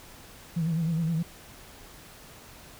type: tone with vibrato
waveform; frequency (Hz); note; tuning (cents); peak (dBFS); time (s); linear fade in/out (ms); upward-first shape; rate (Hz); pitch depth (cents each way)
sine; 164; E3; -9; -23; 0.56-1.23; 10; sine; 9.6; 73
effects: tanh soft clip ceiling -21 dBFS + pink hiss -49 dBFS RMS until 2.79 s